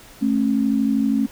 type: tone pair together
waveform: sine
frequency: 218.4 / 271.1 Hz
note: A3 / C#4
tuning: -13 / -38 cents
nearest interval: major third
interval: 375 cents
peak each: -19 dBFS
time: 0.21-1.27 s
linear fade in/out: 20 ms
effects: pink hiss -45 dBFS RMS until 1.31 s